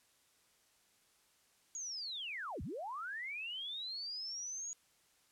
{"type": "linear two-way sweep", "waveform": "sine", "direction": "down then up", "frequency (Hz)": [6780, 51.91, 6780], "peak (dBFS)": -40, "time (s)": [1.75, 4.73], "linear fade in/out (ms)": 0, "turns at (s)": 2.62, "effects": ["white hiss -71 dBFS RMS until 5.31 s", "low-pass 11000 Hz 12 dB/octave"]}